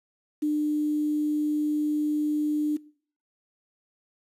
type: tone with quantisation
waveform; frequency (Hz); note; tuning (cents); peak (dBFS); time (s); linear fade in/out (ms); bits
sine; 300; D4; +37; -22; 0.42-2.77; 10; 8
effects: noise-tail reverb RT60 0.5 s tail -22 dB re dry + resampled to 32000 Hz